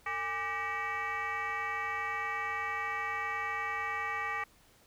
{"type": "tone with frequency modulation", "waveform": "sine", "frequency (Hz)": 1547, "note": "G6", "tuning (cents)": -23, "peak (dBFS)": -31, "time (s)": [0.06, 4.44], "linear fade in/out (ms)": 5, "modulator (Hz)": 365, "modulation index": 2.1, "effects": ["tanh soft clip ceiling -28 dBFS", "pink hiss -63 dBFS RMS until 4.86 s"]}